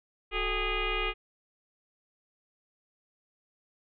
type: tone with frequency modulation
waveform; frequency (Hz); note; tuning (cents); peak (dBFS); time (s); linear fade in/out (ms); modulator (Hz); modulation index
sine; 1244.5; D#6; 0; -27; 0.31-1.14; 50; 404; 4.2
effects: none